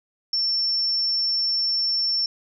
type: tone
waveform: sine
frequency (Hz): 5410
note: E8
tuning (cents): +44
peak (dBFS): -20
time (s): 0.33-2.26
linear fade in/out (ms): 2
effects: none